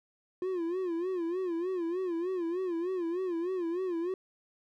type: tone with vibrato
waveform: triangle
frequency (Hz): 353.3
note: F4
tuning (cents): +20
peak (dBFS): -28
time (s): 0.42-4.14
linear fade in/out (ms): 2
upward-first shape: sine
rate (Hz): 3.3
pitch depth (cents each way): 120
effects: none